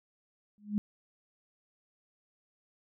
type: tone with exponential growth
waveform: sine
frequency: 207.7 Hz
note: G#3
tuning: in tune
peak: -23 dBFS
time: 0.58-0.78 s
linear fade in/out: 0 ms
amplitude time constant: 42 ms
effects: none